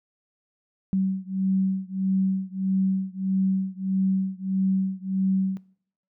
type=beating tone pair; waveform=sine; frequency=190 / 191.6 Hz; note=F#3 / G3; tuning=+46 / -39 cents; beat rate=1.6 Hz; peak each=-25 / -26 dBFS; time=0.93-5.57 s; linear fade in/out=0 ms; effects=noise-tail reverb RT60 0.6 s tail -20 dB re dry